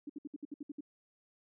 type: tone bursts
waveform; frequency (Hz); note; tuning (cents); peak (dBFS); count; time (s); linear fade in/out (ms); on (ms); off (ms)
sine; 291.5; D4; -13; -39; 9; 0.07-0.808; 5; 26; 63
effects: none